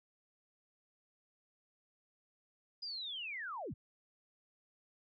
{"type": "linear sweep", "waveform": "sine", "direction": "down", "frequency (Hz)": [4978, 51.91], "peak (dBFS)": -40, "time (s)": [2.82, 3.74], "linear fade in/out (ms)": 10, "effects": ["AAC 64 kbps"]}